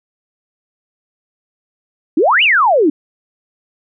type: exponential two-way sweep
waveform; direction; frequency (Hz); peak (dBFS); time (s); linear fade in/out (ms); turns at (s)
sine; up then down; 277.2 to 3034 to 277.2; -8; 2.17-2.9; 5; 2.43
effects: none